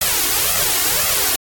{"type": "noise with flanger", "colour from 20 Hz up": "white", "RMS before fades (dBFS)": -17, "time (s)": [0.01, 1.36], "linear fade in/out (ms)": 5, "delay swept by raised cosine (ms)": [1.5, 2.8], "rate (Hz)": 1.9, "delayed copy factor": 0.95, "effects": ["AAC 64 kbps"]}